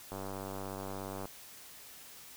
click train, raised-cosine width 1 ms, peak -27 dBFS, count 111, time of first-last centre 0.12-1.255 s, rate 96.9 Hz, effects white hiss -52 dBFS RMS until 2.36 s

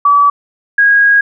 sine tone pair in turn, 1147 / 1642.1 Hz, D6 / G#6, -41 / -20 cents, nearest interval tritone, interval 621 cents, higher second, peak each -5 dBFS, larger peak neither, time 0.05-0.3 / 0.78-1.21 s, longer second, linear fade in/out 5 ms, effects none

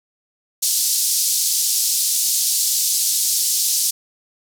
pink band-pass noise, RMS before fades -19 dBFS, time 0.62-3.91 s, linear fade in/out 10 ms, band 4800 to 14000 Hz, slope 24 dB/octave, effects none

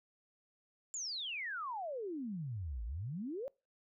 sine exponential two-way sweep, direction down then up, 7340 to 51.91 to 579 Hz, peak -38 dBFS, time 0.94-3.48 s, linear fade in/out 0 ms, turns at 2.84 s, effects noise-tail reverb RT60 0.3 s tail -26 dB re dry

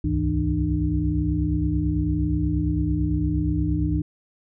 sine tone cluster, 63.2 / 71.9 / 101.5 / 161.7 / 301.7 Hz, B1 / D2 / G#2 / E3 / D4, +41 / -36 / -39 / -33 / +47 cents, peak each -31 / -25 / -28 / -26 / -25 dBFS, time 0.04-4.02 s, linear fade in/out 5 ms, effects none

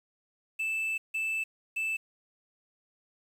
triangle tone bursts at uneven times, 2637 Hz, E7, in tune, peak -27 dBFS, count 3, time 0.59-0.98 / 1.14-1.44 / 1.76-1.97 s, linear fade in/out 10 ms, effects 9-bit

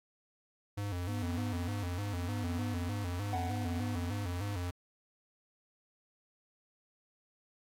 square tone with vibrato, 95 Hz, F#2, 46 cents sharp, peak -35 dBFS, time 0.77-4.71 s, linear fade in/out 10 ms, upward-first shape square, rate 3.3 Hz, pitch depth 120 cents each way
triangle tone with tremolo, 246.9 Hz, B3, in tune, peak -34 dBFS, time 1.09-4.53 s, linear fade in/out 0 ms, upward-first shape triangle, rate 0.83 Hz, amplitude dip 90%
triangle tone with exponential decay, 740 Hz, F#5, in tune, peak -31 dBFS, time 3.33-4.12 s, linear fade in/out 1 ms, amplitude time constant 170 ms
effects AAC 48 kbps

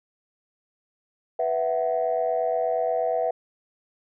sine chord, B suspended fourth, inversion none, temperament equal with one note detuned, 493.9 / 659.3 / 747.7 Hz, B4 / E5 / F#5, 0 / 0 / +18 cents, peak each -26 / -24 / -27 dBFS, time 1.39-3.31 s, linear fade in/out 5 ms, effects tanh soft clip ceiling -14 dBFS

